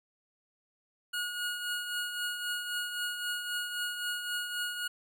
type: tone with tremolo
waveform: 25% pulse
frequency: 1445 Hz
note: F#6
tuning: 41 cents flat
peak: -27 dBFS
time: 1.13-4.88 s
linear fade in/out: 10 ms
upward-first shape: triangle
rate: 3.8 Hz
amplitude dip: 55%
effects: none